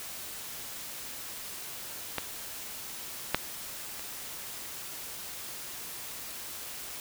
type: clicks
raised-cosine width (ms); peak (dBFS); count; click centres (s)
0.3; -13 / -7 / -26; 3; 2.183 / 3.346 / 3.995
effects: white hiss -41 dBFS RMS until 7 s